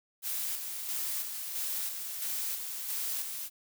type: noise with tremolo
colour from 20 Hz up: blue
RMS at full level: -34 dBFS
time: 0.22-3.5 s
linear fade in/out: 50 ms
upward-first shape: square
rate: 1.5 Hz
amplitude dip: 40%
effects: none